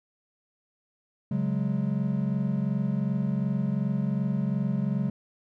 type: chord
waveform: triangle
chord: C# suspended fourth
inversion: none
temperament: equal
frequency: 138.59 / 185 / 207.7 Hz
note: C#3 / F#3 / G#3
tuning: 0 / 0 / 0 cents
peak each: -27 dBFS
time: 1.31-5.1 s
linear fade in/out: 5 ms
effects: none